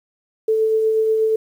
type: tone with tremolo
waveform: sine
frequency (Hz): 440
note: A4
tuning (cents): 0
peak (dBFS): -13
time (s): 0.48-1.36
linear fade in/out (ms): 5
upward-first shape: triangle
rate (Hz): 8.3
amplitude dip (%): 30
effects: 8-bit